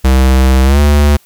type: tone with pitch glide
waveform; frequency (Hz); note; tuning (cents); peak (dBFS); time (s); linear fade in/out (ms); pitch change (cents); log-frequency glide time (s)
square; 65.41 to 73; C2 to D2; 0 to -10; -6; 0.04-1.17; 10; +190; 0.64-0.8
effects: white hiss -48 dBFS RMS until 1.25 s